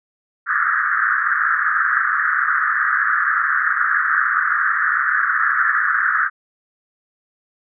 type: band-pass noise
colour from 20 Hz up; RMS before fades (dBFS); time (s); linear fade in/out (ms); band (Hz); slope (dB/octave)
white; -18; 0.46-6.3; 50; 1200 to 1800; 96
effects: none